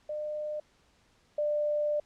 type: tone pair in turn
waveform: sine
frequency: 603 / 594.7 Hz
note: D5 / D5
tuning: +46 / +22 cents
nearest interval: unison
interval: 24 cents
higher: first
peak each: -32 / -26 dBFS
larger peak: second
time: 0.09-0.6 / 1.38-2 s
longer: second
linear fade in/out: 5 ms
effects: pink hiss -66 dBFS RMS until 2.05 s + low-pass 7000 Hz 12 dB/octave